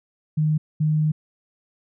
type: tone bursts at uneven times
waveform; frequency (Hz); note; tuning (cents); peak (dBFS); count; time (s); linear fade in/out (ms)
sine; 153.9; D#3; -19; -17; 2; 0.37-0.58 / 0.8-1.12; 10
effects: none